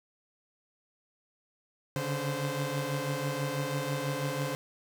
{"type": "tone cluster", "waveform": "sawtooth", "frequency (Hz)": [139.7, 145.8, 519], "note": ["C#3", "D3", "C5"], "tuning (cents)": [14, -12, -14], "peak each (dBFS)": -31, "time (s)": [1.96, 4.55], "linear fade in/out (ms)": 0, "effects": []}